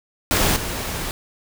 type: noise with level steps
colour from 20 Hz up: pink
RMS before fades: -18 / -27 dBFS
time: 0.31-1.11 s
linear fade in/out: 0 ms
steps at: 0.56 s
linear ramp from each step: 5 ms
effects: none